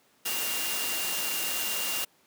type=tone in noise; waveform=sine; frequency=2794 Hz; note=F7; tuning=in tune; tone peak=-35 dBFS; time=0.25-2.05 s; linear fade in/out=10 ms; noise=white; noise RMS=-31 dBFS; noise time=0.25-2.05 s; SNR=-7 dB; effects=pink hiss -64 dBFS RMS until 2.26 s + high-pass 200 Hz 12 dB/octave